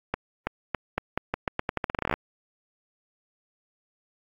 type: accelerating click train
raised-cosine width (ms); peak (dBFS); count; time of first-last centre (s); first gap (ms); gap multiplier
0.5; -10; 21; 0.14-2.139; 330; 0.84
effects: AAC 64 kbps